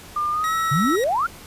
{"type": "tone with pitch glide", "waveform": "sine", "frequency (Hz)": [1200, 1316.2], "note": ["D6", "E6"], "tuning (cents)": [37, -3], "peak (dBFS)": -20, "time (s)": [0.16, 0.96], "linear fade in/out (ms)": 5, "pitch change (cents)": 160, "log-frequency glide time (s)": [0.31, 0.55]}
{"type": "tone", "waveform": "sawtooth", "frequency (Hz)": 1900, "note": "A#6", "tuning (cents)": 33, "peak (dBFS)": -24, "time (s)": [0.44, 1.04], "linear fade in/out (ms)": 0}
{"type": "exponential sweep", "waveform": "sine", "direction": "up", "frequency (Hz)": [129.7, 1470], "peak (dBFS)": -18, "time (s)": [0.71, 1.27], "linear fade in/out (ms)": 10}
{"effects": ["pink hiss -42 dBFS RMS until 1.46 s", "resampled to 32000 Hz"]}